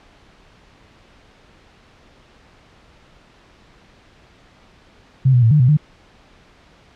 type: tone with pitch steps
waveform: sine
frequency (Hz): 131.9 / 123.1 / 113.3 / 150.5 / 125.2 / 150.4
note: C3 / B2 / A#2 / D3 / B2 / D3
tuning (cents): +14 / -5 / -49 / +43 / +24 / +42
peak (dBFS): -9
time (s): 5.25-5.772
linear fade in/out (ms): 10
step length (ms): 87
effects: pink hiss -50 dBFS RMS until 6.95 s + low-pass 4000 Hz 12 dB/octave